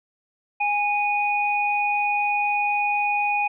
sine tone pair together, 824 / 2474 Hz, G#5 / D#7, -14 / -10 cents, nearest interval octave + perfect fifth, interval 1904 cents, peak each -22 / -23 dBFS, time 0.6-3.48 s, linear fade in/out 10 ms, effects none

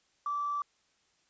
sine tone with quantisation, 1162 Hz, D6, 19 cents flat, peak -30 dBFS, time 0.26-0.62 s, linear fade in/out 2 ms, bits 9, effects white hiss -71 dBFS RMS until 1.29 s + resampled to 16000 Hz

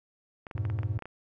clicks, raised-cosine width 0.5 ms, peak -26 dBFS, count 10, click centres 0.468 / 0.512 / 0.579 / 0.652 / 0.7 / 0.789 / 0.832 / 0.99 / 1.023 / 1.056 s
triangle chord, F diminished, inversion none, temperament equal, 87.31 / 103.83 / 123.47 Hz, F2 / Ab2 / Cb3, 0 / 0 / 0 cents, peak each -34 / -28 / -33 dBFS, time 0.55-0.98 s, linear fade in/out 5 ms
effects none

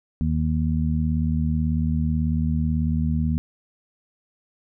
harmonic tone, 78.2 Hz, D#2, 9 cents sharp, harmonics 1 / 2 / 3, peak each -23 / -24 / -25 dBFS, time 0.21-3.38 s, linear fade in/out 0 ms, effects none

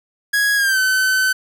45% pulse tone with pitch glide, 1661.2 to 1523.3 Hz, G#6 to F#6, 0 to +50 cents, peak -14 dBFS, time 0.33-1.33 s, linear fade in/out 10 ms, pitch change -150 cents, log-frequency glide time 0.56-0.79 s, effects none

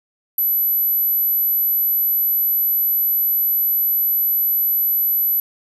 sine tone, 11950 Hz, F#9, 16 cents sharp, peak -15 dBFS, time 0.38-5.4 s, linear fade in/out 2 ms, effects none

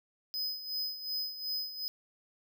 square tone with tremolo, 5030 Hz, D#8, 18 cents sharp, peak -32 dBFS, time 0.34-1.88 s, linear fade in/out 0 ms, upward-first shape sine, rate 2.7 Hz, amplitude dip 70%, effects none

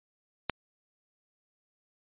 click, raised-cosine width 0.3 ms, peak -11 dBFS, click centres 0.497 s, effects resampled to 8000 Hz

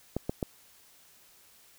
clicks, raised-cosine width 2 ms, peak -16 dBFS, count 3, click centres 0.166 / 0.295 / 0.428 s, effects white hiss -59 dBFS RMS until 1.78 s

